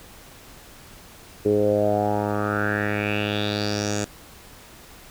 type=tone with low-pass filter sweep; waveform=10% pulse; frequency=103.83 Hz; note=G#2; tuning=in tune; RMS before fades=-23 dBFS; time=1.45-4.05 s; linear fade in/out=10 ms; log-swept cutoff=400 to 7300 Hz; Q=5.3; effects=pink hiss -46 dBFS RMS until 5.1 s